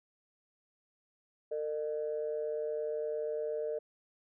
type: tone pair together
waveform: sine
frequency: 454.3 / 606.4 Hz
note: A#4 / D#5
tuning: -45 / -45 cents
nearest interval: perfect fourth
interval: 500 cents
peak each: -34 / -36 dBFS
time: 1.51-3.79 s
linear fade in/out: 10 ms
effects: tanh soft clip ceiling -25 dBFS